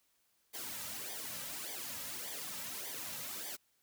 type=noise with flanger; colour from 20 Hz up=white; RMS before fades=-43 dBFS; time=0.53-3.57 s; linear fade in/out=20 ms; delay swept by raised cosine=0.73 to 2.83 ms; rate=1.7 Hz; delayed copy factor=-0.75; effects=white hiss -75 dBFS RMS until 3.82 s